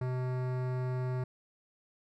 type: tone with hard clipping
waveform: sine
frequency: 127.1 Hz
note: C3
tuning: 50 cents flat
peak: -33 dBFS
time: 0.01-1.24 s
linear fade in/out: 5 ms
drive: 18 dB
effects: none